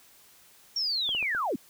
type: linear sweep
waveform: sine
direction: down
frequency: 5620 to 187.3 Hz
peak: -26 dBFS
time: 0.76-1.56 s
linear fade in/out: 5 ms
type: clicks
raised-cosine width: 1 ms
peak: -28 dBFS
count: 4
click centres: 1.091 / 1.149 / 1.227 / 1.349 s
effects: white hiss -57 dBFS RMS until 1.69 s